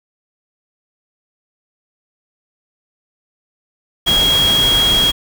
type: tone in noise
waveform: sine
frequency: 3287 Hz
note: G#7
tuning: 19 cents flat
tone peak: -11 dBFS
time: 4.06-5.12 s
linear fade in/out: 20 ms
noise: pink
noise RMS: -20 dBFS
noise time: 4.06-5.12 s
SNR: +6 dB
effects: none